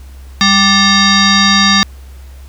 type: tone with frequency modulation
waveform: sine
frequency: 1760 Hz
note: A6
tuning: in tune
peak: -6 dBFS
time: 0.41-1.83 s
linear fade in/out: 0 ms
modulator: 979 Hz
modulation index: 3.5
effects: added 66 Hz sine -30 dBFS peak until 2.48 s + pink hiss -45 dBFS RMS until 2.48 s